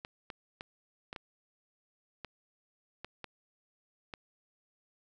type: clicks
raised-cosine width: 0.3 ms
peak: -25 dBFS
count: 9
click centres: 0.049 / 0.302 / 0.609 / 1.129 / 1.162 / 2.247 / 3.046 / 3.243 / 4.138 s
effects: none